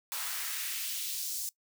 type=noise with high-pass filter sweep; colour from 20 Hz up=white; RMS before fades=-36 dBFS; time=0.12-1.49 s; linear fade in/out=0 ms; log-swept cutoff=900 to 6300 Hz; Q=1.2; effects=noise-tail reverb RT60 0.1 s tail -21 dB re dry